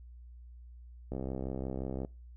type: click train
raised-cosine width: 2 ms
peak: -24 dBFS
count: 62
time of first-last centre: 1.12-2.048 s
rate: 65.7 Hz
effects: noise-tail reverb RT60 0.3 s tail -24 dB re dry + added 60 Hz sine -48 dBFS peak until 2.36 s